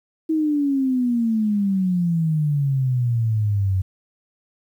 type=exponential sweep; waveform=sine; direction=down; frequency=321.8 to 92.5 Hz; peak=-17 dBFS; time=0.29-3.82 s; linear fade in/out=10 ms; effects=9-bit